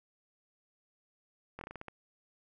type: slowing click train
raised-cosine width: 0.5 ms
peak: -28 dBFS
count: 8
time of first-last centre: 1.59-1.883 s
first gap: 22 ms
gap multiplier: 1.21
effects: none